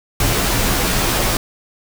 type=noise with comb filter; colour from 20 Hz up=pink; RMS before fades=-17 dBFS; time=0.2-1.37 s; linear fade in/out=2 ms; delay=13 ms; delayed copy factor=-0.75; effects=none